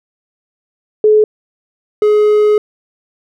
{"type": "tone pair in turn", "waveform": ["sine", "triangle"], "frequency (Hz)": [427.6, 421.5], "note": ["A4", "G#4"], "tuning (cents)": [-49, 26], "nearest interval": "unison", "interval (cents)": 25, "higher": "first", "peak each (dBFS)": -5, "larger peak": "neither", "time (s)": [[1.04, 1.24], [2.02, 2.58]], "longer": "second", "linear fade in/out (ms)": 2, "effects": []}